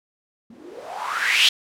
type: noise with low-pass filter sweep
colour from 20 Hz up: violet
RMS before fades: -23 dBFS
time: 0.5-1.49 s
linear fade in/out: 5 ms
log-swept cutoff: 220 to 3400 Hz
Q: 5.4
effects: none